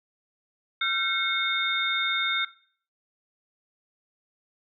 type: tone cluster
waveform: sine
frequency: 1365 / 1543 / 2172 / 3647 Hz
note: F6 / G6 / C#7 / A#7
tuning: -40 / -28 / -36 / -39 cents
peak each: -29 / -32 / -28 / -27 dBFS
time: 0.81-2.45 s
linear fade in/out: 5 ms
effects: noise-tail reverb RT60 0.5 s tail -18 dB re dry